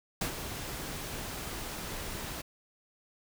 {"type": "noise with ADSR envelope", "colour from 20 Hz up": "pink", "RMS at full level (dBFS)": -31, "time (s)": [0.21, 2.42], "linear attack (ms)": 4, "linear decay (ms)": 95, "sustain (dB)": -8, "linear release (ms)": 12, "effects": []}